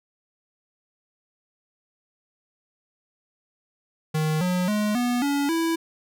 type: tone with pitch steps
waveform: square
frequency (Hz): 155.56 / 180.77 / 210.1 / 244.1 / 283.7 / 329.6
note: D#3 / F#3 / G#3 / B3 / C#4 / E4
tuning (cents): 0 / -40 / +20 / -20 / +40 / 0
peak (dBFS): -22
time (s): 4.14-5.76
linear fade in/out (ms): 10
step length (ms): 270
effects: none